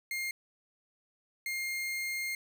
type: tone bursts at uneven times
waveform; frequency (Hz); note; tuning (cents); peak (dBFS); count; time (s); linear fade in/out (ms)
40% pulse; 2123; C7; +25; -32; 2; 0.11-0.31 / 1.46-2.35; 2
effects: none